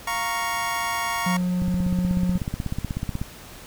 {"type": "chord", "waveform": "25% pulse", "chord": "Bb minor", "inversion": "second", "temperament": "equal", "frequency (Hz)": [698.5, 932.3, 1108.7], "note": ["F5", "Bb5", "Db6"], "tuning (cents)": [0, 0, 0], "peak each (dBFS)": [-28, -24, -24], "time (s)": [0.07, 1.37], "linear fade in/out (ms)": 5}
{"type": "tone", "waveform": "triangle", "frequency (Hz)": 180, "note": "F#3", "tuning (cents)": -47, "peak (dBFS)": -19, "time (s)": [1.26, 2.38], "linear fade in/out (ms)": 5}
{"type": "click train", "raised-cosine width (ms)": 5, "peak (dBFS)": -14, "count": 27, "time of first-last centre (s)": [1.62, 3.215], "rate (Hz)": 16.3}
{"effects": ["pink hiss -43 dBFS RMS until 3.66 s"]}